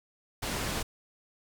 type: low-pass noise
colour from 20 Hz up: pink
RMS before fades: -33 dBFS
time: 0.42-0.83 s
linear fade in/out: 10 ms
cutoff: 11000 Hz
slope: 12 dB/octave
effects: none